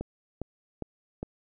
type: click train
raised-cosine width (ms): 2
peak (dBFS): -20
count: 4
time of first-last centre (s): 0.01-1.23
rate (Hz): 2.46
effects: none